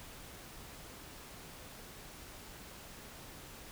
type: silence
effects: pink hiss -51 dBFS RMS until 3.71 s